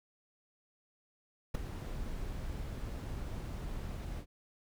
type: noise with ADSR envelope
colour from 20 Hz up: brown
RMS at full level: -28 dBFS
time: 1.54-4.26 s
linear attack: 12 ms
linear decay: 6 ms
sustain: -12 dB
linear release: 73 ms
effects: none